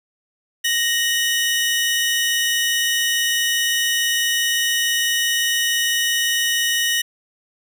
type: tone pair together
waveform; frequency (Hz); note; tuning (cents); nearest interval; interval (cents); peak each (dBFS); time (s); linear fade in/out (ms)
sawtooth; 1864.7 / 2960; A#6 / F#7; 0 / 0; minor sixth; 800; -17; 0.64-7.02; 10
effects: none